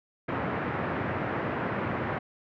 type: band-pass noise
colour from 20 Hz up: pink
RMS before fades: -31 dBFS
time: 0.28-2.19 s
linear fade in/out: 10 ms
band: 100 to 2000 Hz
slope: 24 dB/octave
effects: none